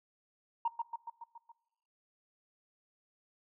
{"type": "tone with echo", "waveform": "sine", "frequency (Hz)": 932.3, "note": "A#5", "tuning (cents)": 0, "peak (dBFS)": -27, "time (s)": [0.65, 0.68], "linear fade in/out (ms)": 5, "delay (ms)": 140, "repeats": 6, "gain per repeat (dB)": -4, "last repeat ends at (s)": 1.52, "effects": ["noise-tail reverb RT60 0.9 s tail -19 dB re dry", "tanh soft clip ceiling -23 dBFS"]}